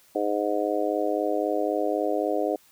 harmonic tone, 103.83 Hz, G#2, in tune, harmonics 3 / 4 / 5 / 6 / 7, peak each -29 / -29 / -29 / -29 / -31 dBFS, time 0.15-2.56 s, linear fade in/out 5 ms, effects white hiss -58 dBFS RMS until 2.71 s

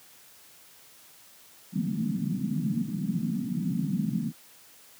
pink band-pass noise, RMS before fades -29 dBFS, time 1.72-4.33 s, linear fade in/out 50 ms, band 150 to 250 Hz, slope 48 dB/octave, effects white hiss -54 dBFS RMS until 4.99 s + high-pass 80 Hz 12 dB/octave

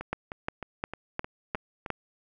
two click trains, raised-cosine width 0.5 ms, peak -14 / -21 dBFS, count 6 / 7, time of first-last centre 0.13-1.903 / 0.01-1.862 s, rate 2.82 / 3.24 Hz, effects none

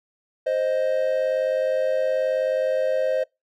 triangle tone pair together, 523.3 / 622.3 Hz, C5 / D#5, 0 / 0 cents, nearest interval minor third, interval 300 cents, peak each -20 / -22 dBFS, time 0.46-3.24 s, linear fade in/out 10 ms, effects noise-tail reverb RT60 0.2 s tail -25 dB re dry

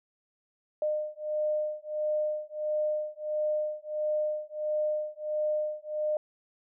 sine beating tone pair, 607 / 608.5 Hz, D#5 / D#5, -43 / -39 cents, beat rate 1.5 Hz, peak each -31 dBFS, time 0.82-6.17 s, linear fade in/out 2 ms, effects none

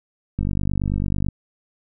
click train, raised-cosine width 5 ms, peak -11 dBFS, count 45, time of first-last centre 0.39-1.286 s, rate 49.1 Hz, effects none

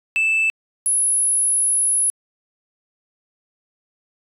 sine tone pair in turn, 2637 / 10548 Hz, E7 / E9, 0 / 0 cents, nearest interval 2 octaves, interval 2400 cents, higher second, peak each -13 dBFS, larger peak neither, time 0.16-0.5 / 0.86-2.1 s, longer second, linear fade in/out 0 ms, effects tanh soft clip ceiling -14 dBFS

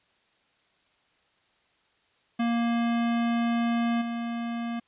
square tone with level steps, 234.1 Hz, A#3, 8 cents sharp, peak -24 / -30 dBFS, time 2.39-4.8 s, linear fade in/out 10 ms, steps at 4.01 s, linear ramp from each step 10 ms, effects white hiss -67 dBFS RMS until 4.87 s + resampled to 8000 Hz

